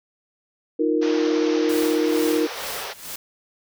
sine chord, Eb suspended second, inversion none, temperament equal, 311.1 / 349.2 / 466.2 Hz, Eb4 / F4 / Bb4, 0 / 0 / 0 cents, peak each -21 / -24 / -22 dBFS, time 0.79-2.47 s, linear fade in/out 10 ms
pink band-pass noise, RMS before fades -33 dBFS, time 1.01-2.94 s, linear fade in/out 20 ms, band 410 to 6100 Hz, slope 96 dB/octave
white noise with tremolo, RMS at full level -32 dBFS, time 1.69-3.16 s, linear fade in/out 5 ms, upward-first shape sine, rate 2.2 Hz, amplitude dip 80%
effects none

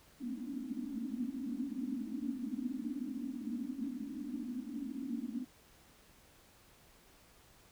white band-pass noise, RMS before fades -40 dBFS, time 0.2-5.45 s, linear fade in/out 20 ms, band 220 to 290 Hz, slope 96 dB/octave, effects pink hiss -63 dBFS RMS until 7.71 s

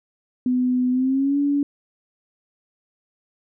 sine tone with pitch glide, 251.1 to 285.1 Hz, B3 to C#4, +29 to +49 cents, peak -17 dBFS, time 0.46-1.63 s, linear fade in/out 2 ms, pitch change +220 cents, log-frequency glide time 0.91-1.38 s, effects none

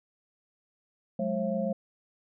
sine tone cluster, 184.8 / 211.7 / 537 / 673 Hz, F#3 / G#3 / C5 / E5, -2 / +33 / +45 / +36 cents, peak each -34 / -31 / -31 / -36 dBFS, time 1.19-1.73 s, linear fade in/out 5 ms, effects none

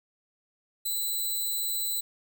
5% pulse tone, 3998 Hz, B7, 20 cents sharp, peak -20 dBFS, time 0.85-2.01 s, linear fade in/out 10 ms, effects none

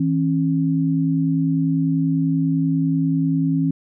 sine tone pair together, 161.55 / 271.7 Hz, E3 / C#4, -35 / -35 cents, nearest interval major sixth, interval 900 cents, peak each -19 dBFS, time 0-3.71 s, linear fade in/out 5 ms, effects none

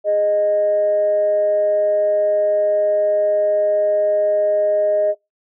sine tone pair together, 413.1 / 619 Hz, G#4 / D#5, -9 / -9 cents, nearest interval perfect fifth, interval 700 cents, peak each -24 / -13 dBFS, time 0.04-5.15 s, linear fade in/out 50 ms, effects noise-tail reverb RT60 0.2 s tail -25 dB re dry + tanh soft clip ceiling -8 dBFS

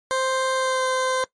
20% pulse tone with pitch glide, 523.3 to 517 Hz, C5 to C5, 0 to -21 cents, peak -16 dBFS, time 0.11-1.24 s, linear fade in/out 0 ms, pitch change -21 cents, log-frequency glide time 0.55-0.85 s, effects noise-tail reverb RT60 0.1 s tail -19 dB re dry + MP3 48 kbps

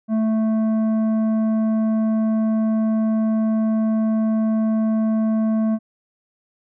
sine tone with tanh clipping, 220 Hz, A3, in tune, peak -18 dBFS, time 0.08-5.79 s, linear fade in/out 50 ms, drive 9 dB, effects none

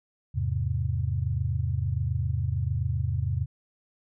sine chord, E augmented, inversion none, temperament equal, 82.41 / 103.83 / 130.81 Hz, E2 / G#2 / B#2, 0 / 0 / 0 cents, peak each -29 dBFS, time 0.34-3.46 s, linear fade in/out 20 ms, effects none

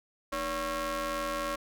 sawtooth ring-modulated tone, 263.8 Hz, C4, 14 cents sharp, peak -24 dBFS, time 0.32-1.56 s, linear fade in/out 10 ms, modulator 833 Hz, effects none

